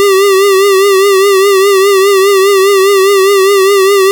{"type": "tone with vibrato", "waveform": "square", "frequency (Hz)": 392, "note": "G4", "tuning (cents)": 0, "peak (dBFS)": -5, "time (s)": [0, 4.11], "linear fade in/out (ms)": 0, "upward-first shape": "triangle", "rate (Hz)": 4.9, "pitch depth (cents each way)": 77, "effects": []}